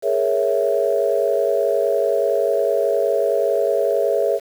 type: chord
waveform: sine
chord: A# half-diminished seventh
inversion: third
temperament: equal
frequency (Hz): 415.3 / 466.2 / 554.4 / 659.3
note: G#4 / A#4 / C#5 / E5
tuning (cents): 0 / 0 / 0 / 0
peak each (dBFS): -21 / -22 / -20 / -21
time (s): 0.02-4.4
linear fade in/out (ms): 50
effects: tanh soft clip ceiling -5 dBFS + 7-bit